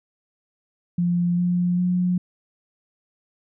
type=tone with pitch steps; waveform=sine; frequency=174.61 / 177.15 / 179.73 Hz; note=F3 / F3 / F3; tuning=0 / +25 / +50 cents; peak=-18 dBFS; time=0.98-2.18 s; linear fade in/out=5 ms; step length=400 ms; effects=none